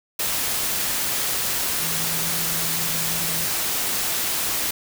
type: tone in noise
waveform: sine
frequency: 164.81 Hz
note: E3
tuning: in tune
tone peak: -34 dBFS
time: 1.82-3.45 s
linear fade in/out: 5 ms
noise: white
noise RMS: -24 dBFS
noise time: 0.19-4.71 s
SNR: -13 dB
effects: none